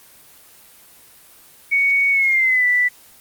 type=tone with pitch glide; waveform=sine; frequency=2230 to 1975.3 Hz; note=C#7 to B6; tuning=+10 to 0 cents; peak=-13 dBFS; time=1.71-2.89 s; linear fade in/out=20 ms; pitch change=-210 cents; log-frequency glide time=2.11-2.66 s; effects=white hiss -47 dBFS RMS until 3.2 s + Opus 24 kbps